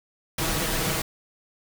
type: noise with comb filter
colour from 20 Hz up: pink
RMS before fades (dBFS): -26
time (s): 0.38-1.02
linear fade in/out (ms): 5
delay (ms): 6.2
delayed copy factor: +0.65
effects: none